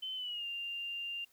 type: tone with pitch glide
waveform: sine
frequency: 3062 to 2792 Hz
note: G7 to F7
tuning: -41 to -1 cents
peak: -37 dBFS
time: 0.02-1.25 s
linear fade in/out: 10 ms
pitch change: -160 cents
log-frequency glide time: 0.15-0.46 s
effects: white hiss -69 dBFS RMS until 1.32 s